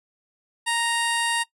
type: tone with low-pass filter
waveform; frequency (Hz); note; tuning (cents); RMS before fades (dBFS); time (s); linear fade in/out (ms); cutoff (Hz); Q
15% pulse; 932.3; A#5; 0; -24; 0.66-1.44; 20; 9600; 1.7
effects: noise-tail reverb RT60 0.1 s tail -19 dB re dry